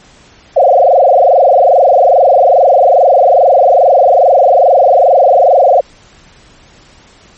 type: tone with frequency modulation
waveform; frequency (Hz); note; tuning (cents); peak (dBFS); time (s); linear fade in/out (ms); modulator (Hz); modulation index
sine; 628; D#5; +16; -3; 0.56-5.81; 10; 22.4; 5
effects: pink hiss -42 dBFS RMS until 7.37 s + MP3 32 kbps